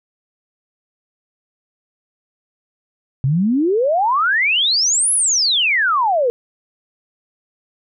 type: exponential two-way sweep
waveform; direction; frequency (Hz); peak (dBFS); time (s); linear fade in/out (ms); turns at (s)
sine; up then down; 126.5 to 11040 to 459.1; -13; 3.24-6.3; 0; 5.13
effects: none